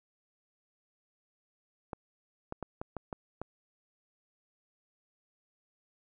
clicks, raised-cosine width 1 ms, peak -23 dBFS, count 7, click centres 1.932 / 2.524 / 2.627 / 2.815 / 2.967 / 3.128 / 3.416 s, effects none

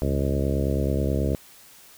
harmonic tone with a mistuned harmonic, 69.3 Hz, C#2, in tune, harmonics 1 / 2 / 3 / 4 / 5 / 6 / 7 / 8 / 9, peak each -25 / -28 / -30 / -31 / -32 / -33 / -33 / -34 / -35 dBFS, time 0.02-1.35 s, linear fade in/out 0 ms, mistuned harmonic 1, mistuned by +110 cents, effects white hiss -50 dBFS RMS until 1.97 s

